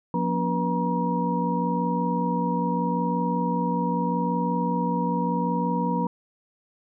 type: tone cluster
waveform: sine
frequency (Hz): 177 / 237.8 / 283 / 487.7 / 951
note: F3 / A#3 / C#4 / B4 / A#5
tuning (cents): +23 / +35 / +36 / -22 / +34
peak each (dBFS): -26 / -29 / -32 / -31 / -27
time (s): 0.14-6.07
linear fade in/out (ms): 2
effects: none